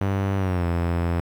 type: tone with pitch glide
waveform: sawtooth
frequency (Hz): 97.7 to 85.55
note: G2 to F2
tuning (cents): -5 to -35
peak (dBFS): -17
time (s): 0.01-1.2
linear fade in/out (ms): 0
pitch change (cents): -230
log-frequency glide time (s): 0.37-0.66
effects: low-pass 2000 Hz 12 dB/octave + 8-bit